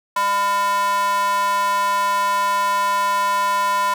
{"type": "tone with high-pass filter", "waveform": "square", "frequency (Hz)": 201, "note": "G3", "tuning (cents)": 44, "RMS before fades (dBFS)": -19, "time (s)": [0.16, 3.94], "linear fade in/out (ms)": 5, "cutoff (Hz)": 1000, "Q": 4.5, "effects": []}